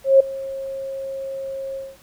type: tone with ADSR envelope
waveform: sine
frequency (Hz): 540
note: C#5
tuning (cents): -45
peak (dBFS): -6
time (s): 0.04-1.97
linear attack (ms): 160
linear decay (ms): 7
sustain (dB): -20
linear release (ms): 210
effects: pink hiss -51 dBFS RMS until 2.02 s